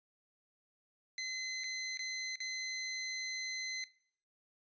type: tone with dropouts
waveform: 20% pulse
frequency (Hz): 2048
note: C7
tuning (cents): -38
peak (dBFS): -32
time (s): 1.18-3.84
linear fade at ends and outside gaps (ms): 1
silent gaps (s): 1.637-1.641 / 1.973-1.992 / 2.357-2.403
effects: noise-tail reverb RT60 0.6 s tail -20 dB re dry + resampled to 16000 Hz